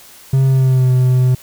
triangle tone with pitch glide, 133.8 to 127.32 Hz, C3 to C3, +39 to -47 cents, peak -7 dBFS, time 0.33-1.35 s, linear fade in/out 5 ms, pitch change -86 cents, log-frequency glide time 0.46-0.91 s, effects white hiss -41 dBFS RMS until 1.42 s

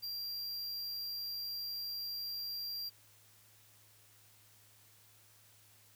square tone, 4748 Hz, D8, 18 cents sharp, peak -39 dBFS, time 0.02-2.9 s, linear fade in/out 20 ms, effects added 105 Hz sine -69 dBFS peak until 5.95 s + white hiss -64 dBFS RMS until 5.95 s

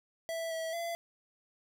square tone with pitch steps, 659 / 650 / 678 Hz, E5 / E5 / E5, -1 / -24 / +49 cents, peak -35 dBFS, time 0.29-0.95 s, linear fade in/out 0 ms, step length 220 ms, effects none

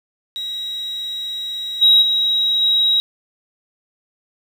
sine tone with level steps, 3831 Hz, A#7, 47 cents sharp, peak -23 / -7 / -14 / -12 dBFS, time 0.36-3 s, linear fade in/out 0 ms, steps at 1.81 / 2.01 / 2.61 s, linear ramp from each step 20 ms, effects tanh soft clip ceiling -3 dBFS + 7-bit

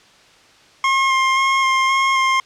25% pulse tone with vibrato, 1068 Hz, C6, 35 cents sharp, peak -10 dBFS, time 0.84-2.4 s, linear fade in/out 2 ms, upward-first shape square, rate 1.9 Hz, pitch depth 13 cents each way, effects white hiss -49 dBFS RMS until 2.45 s + low-pass 5000 Hz 12 dB/octave

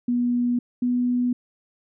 sine tone pair in turn, 243 / 246.1 Hz, B3 / B3, -28 / -6 cents, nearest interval unison, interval 22 cents, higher second, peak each -19 dBFS, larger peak neither, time 0.08-0.59 / 0.82-1.33 s, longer neither, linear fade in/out 5 ms, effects none

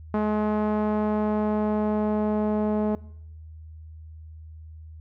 sawtooth tone with low-pass filter sweep, 212.1 Hz, G#3, 37 cents sharp, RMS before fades -24 dBFS, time 0.14-2.95 s, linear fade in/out 0 ms, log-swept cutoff 1100 to 700 Hz, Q 1.2, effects noise-tail reverb RT60 0.8 s tail -22 dB re dry + added 79 Hz sine -40 dBFS peak until 5 s

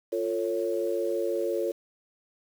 sine chord, F augmented, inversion none, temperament equal with one note detuned, 349.2 / 448.7 / 554.4 Hz, F4 / A4 / C#5, 0 / +34 / 0 cents, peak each -30 dBFS, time 0.12-1.72 s, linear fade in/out 10 ms, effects 8-bit

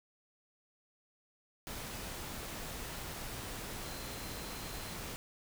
sine tone in noise, 4113 Hz, C8, 30 cents flat, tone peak -54 dBFS, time 3.84-4.93 s, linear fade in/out 0 ms, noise pink, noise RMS -43 dBFS, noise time 1.67-5.16 s, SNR -14 dB, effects none

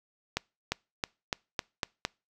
accelerating click train, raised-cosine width 0.2 ms, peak -11 dBFS, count 7, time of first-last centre 0.37-2.051 s, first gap 350 ms, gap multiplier 0.91, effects noise-tail reverb RT60 0.3 s tail -26 dB re dry

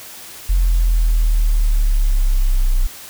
sine exponential sweep, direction down, 43.8 to 30.87 Hz, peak -10 dBFS, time 0.49-2.87 s, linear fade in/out 10 ms, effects tanh soft clip ceiling -7 dBFS + white hiss -36 dBFS RMS until 3.09 s

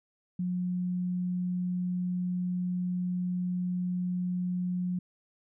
sine tone, 180 Hz, F#3, 47 cents flat, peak -28 dBFS, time 0.39-4.99 s, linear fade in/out 5 ms, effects none

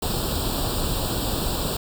pink noise with comb filter, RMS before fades -25 dBFS, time 0.02-1.77 s, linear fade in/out 5 ms, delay 0.24 ms, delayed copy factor +0.9, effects none

